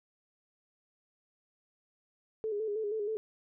sine tone with vibrato, 424.8 Hz, G#4, 39 cents sharp, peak -31 dBFS, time 2.44-3.17 s, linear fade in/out 0 ms, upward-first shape square, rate 6.3 Hz, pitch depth 57 cents each way, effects none

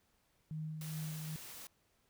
sine tone with tremolo, 156 Hz, D#3, 5 cents sharp, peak -38 dBFS, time 0.51-1.36 s, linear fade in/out 0 ms, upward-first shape sine, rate 2.5 Hz, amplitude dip 35%
white noise, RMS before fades -50 dBFS, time 0.81-1.67 s, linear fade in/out 2 ms
effects pink hiss -75 dBFS RMS until 2.09 s

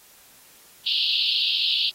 pink band-pass noise, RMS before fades -23 dBFS, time 0.86-1.9 s, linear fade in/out 10 ms, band 2800 to 4600 Hz, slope 96 dB/octave, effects white hiss -52 dBFS RMS until 1.94 s + AAC 48 kbps

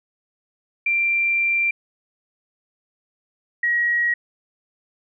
sine tone pair in turn, 2364 / 1901.7 Hz, D7 / A#6, +11 / +34 cents, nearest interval major third, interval 377 cents, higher first, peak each -17 dBFS, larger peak neither, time 0.86-1.71 / 3.63-4.14 s, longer first, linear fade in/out 5 ms, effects none

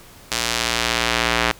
square tone with band-pass filter sweep, 58.27 Hz, A#1, in tune, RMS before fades -21 dBFS, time 0.31-1.52 s, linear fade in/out 5 ms, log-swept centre 5500 to 2200 Hz, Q 0.77, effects pink hiss -45 dBFS RMS until 1.59 s

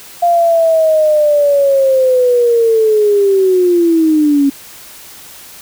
sine linear sweep, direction down, 698.5 to 274.2 Hz, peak -7 dBFS, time 0.22-4.5 s, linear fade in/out 10 ms, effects white hiss -35 dBFS RMS until 5.61 s

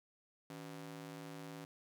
sawtooth ring-modulated tone, 219.7 Hz, A3, 2 cents flat, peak -40 dBFS, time 0.5-1.65 s, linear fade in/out 2 ms, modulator 60.7 Hz, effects none

